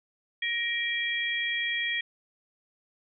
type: tone cluster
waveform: sine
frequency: 1885 / 2350 / 3285 Hz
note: A#6 / D7 / G#7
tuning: +19 / +1 / -20 cents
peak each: -30 / -32 / -32 dBFS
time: 0.42-2.01 s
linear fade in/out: 5 ms
effects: none